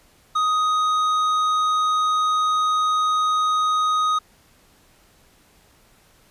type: tone with tanh clipping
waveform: triangle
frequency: 1250 Hz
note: D#6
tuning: 8 cents sharp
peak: -19 dBFS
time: 0.35-4.19 s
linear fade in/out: 10 ms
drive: 13 dB
effects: pink hiss -56 dBFS RMS until 6.3 s + resampled to 32000 Hz